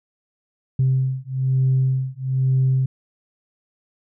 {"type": "beating tone pair", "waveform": "sine", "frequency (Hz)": [130.81, 131.91], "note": ["C3", "C3"], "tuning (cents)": [0, 14], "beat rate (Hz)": 1.1, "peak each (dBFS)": -19, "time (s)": [0.79, 2.86], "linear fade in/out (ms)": 5, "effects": ["tanh soft clip ceiling -11 dBFS"]}